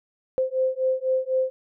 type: beating tone pair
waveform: sine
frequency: 518 / 522 Hz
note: C5 / C5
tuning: -17 / -4 cents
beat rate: 4 Hz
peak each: -24 dBFS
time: 0.38-1.5 s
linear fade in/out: 0 ms
effects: none